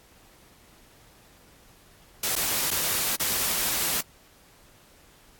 white noise with dropouts, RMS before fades -26 dBFS, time 2.23-4.01 s, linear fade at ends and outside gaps 5 ms, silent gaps 2.355-2.362 / 2.706-2.711 / 3.16-3.197 s, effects pink hiss -56 dBFS RMS until 5.39 s + AAC 64 kbps

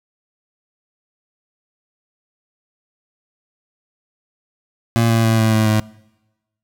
25% pulse tone with pitch steps, 115.4 / 113.88 / 112.37 / 110.89 / 109.43 / 107.98 Hz, A#2 / A#2 / A2 / A2 / A2 / A2, -17 / -40 / +37 / +14 / -9 / -32 cents, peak -9 dBFS, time 4.96-5.8 s, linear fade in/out 0 ms, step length 140 ms, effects noise-tail reverb RT60 1.0 s tail -24 dB re dry

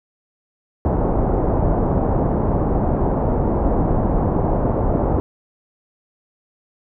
pink low-pass noise, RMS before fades -18 dBFS, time 0.85-5.2 s, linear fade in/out 0 ms, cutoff 860 Hz, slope 24 dB/octave, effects none

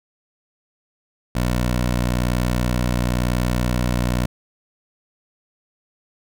15% pulse tone, 61 Hz, B1, 21 cents flat, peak -12 dBFS, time 1.35-4.26 s, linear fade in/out 5 ms, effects none

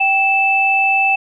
sine tone pair together, 779.2 / 2637 Hz, G5 / E7, -11 / 0 cents, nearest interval octave + major sixth, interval 2111 cents, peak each -16 / -13 dBFS, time 0-1.16 s, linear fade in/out 10 ms, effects none

